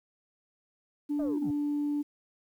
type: tone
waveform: sine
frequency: 292.2 Hz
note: D4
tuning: 9 cents flat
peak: -26 dBFS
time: 1.09-2.03 s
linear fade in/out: 20 ms
type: linear sweep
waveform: sine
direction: down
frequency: 659.3 to 103.6 Hz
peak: -33 dBFS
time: 1.19-1.51 s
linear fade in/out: 5 ms
effects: tanh soft clip ceiling -24 dBFS + 10-bit

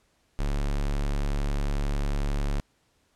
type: tone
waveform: square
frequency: 35.56 Hz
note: C#1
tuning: 45 cents sharp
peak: -25 dBFS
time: 0.39-2.6 s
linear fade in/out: 0 ms
effects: pink hiss -68 dBFS RMS until 3.15 s + low-pass 10000 Hz 12 dB/octave

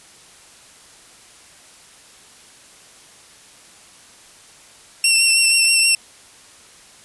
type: tone with vibrato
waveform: 15% pulse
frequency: 2711 Hz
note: E7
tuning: 48 cents sharp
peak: -5 dBFS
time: 5.04-5.95 s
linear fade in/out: 2 ms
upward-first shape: triangle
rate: 6.3 Hz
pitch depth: 26 cents each way
effects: white hiss -46 dBFS RMS until 7.04 s + resampled to 24000 Hz

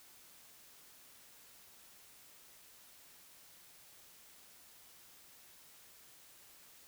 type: silence
effects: white hiss -60 dBFS RMS until 6.87 s

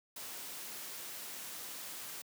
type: noise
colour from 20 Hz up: white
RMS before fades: -45 dBFS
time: 0.16-2.22 s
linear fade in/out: 5 ms
effects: high-pass 150 Hz 12 dB/octave

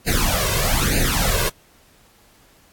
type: noise with flanger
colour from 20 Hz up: pink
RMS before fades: -19 dBFS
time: 0.06-1.5 s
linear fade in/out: 20 ms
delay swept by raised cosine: 0.44 to 1.94 ms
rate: 1.1 Hz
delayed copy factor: +0.9
effects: pink hiss -54 dBFS RMS until 2.72 s + AAC 64 kbps

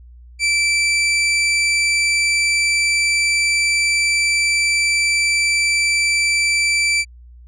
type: tone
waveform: sawtooth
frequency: 2330 Hz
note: D7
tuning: 14 cents flat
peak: -11 dBFS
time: 0.39-7.05 s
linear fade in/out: 50 ms
effects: added 60 Hz sine -39 dBFS peak until 7.47 s + resampled to 22050 Hz

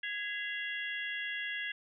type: harmonic tone with a mistuned harmonic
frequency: 554.4 Hz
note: C#5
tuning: in tune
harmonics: 3 / 4 / 5 / 6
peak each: -38 / -40 / -42 / -44 dBFS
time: 0.03-1.72 s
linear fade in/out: 5 ms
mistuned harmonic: 4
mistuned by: -150 cents
effects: none

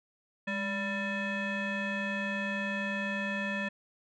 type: tone with frequency modulation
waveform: sine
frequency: 987.8 Hz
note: B5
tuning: in tune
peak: -29 dBFS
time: 0.47-3.69 s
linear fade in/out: 10 ms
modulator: 784 Hz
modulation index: 2
effects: tanh soft clip ceiling -27 dBFS

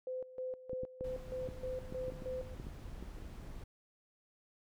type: tone with tremolo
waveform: sine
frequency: 512 Hz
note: C5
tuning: 38 cents flat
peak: -37 dBFS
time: 0.07-2.55 s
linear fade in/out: 2 ms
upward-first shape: square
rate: 3.2 Hz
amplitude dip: 80%
type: clicks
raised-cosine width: 3 ms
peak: -32 dBFS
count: 11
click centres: 0.732 / 0.834 / 1.01 / 1.488 / 1.924 / 2.082 / 2.122 / 2.222 / 2.599 / 2.668 / 3.026 s
type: noise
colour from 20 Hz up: brown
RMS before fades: -47 dBFS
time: 1.04-3.64 s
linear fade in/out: 5 ms
effects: none

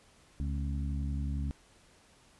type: harmonic tone with a mistuned harmonic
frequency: 71.2 Hz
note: C#2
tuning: 47 cents sharp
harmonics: 1 / 2 / 3 / 4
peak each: -32 / -38 / -42 / -44 dBFS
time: 0.4-1.51 s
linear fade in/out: 0 ms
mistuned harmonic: 4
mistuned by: -66 cents
effects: pink hiss -62 dBFS RMS until 2.39 s + resampled to 24000 Hz

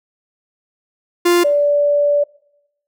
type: tone pair in turn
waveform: 45% pulse / sine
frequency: 349.2 / 580.4 Hz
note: F4 / D5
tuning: 0 / -21 cents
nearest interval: major sixth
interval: 879 cents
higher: second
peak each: -10 / -11 dBFS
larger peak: first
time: 1.25-1.44 / 1.44-2.24 s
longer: second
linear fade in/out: 10 ms
effects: noise-tail reverb RT60 0.8 s tail -22 dB re dry

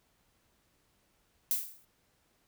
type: noise with exponential decay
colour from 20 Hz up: violet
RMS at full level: -27 dBFS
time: 1.51-1.85 s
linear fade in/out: 0 ms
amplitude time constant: 73 ms
effects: pink hiss -72 dBFS RMS until 2.47 s

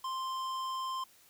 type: tone with tanh clipping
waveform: sine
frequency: 1046.5 Hz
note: C6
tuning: in tune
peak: -36 dBFS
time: 0.04-1.04 s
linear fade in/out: 5 ms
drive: 15 dB
effects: white hiss -62 dBFS RMS until 1.29 s

